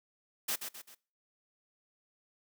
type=noise with echo; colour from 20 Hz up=white; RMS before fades=-33 dBFS; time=0.48-0.56 s; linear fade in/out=10 ms; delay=130 ms; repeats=3; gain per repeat=-7 dB; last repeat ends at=0.95 s; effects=noise-tail reverb RT60 0.4 s tail -23 dB re dry + high-pass 200 Hz 12 dB/octave